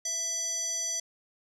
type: tone with band-pass filter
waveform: square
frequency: 664 Hz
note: E5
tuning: 12 cents sharp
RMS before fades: -32 dBFS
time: 0.05-1 s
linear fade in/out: 5 ms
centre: 6200 Hz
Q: 8.9
effects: none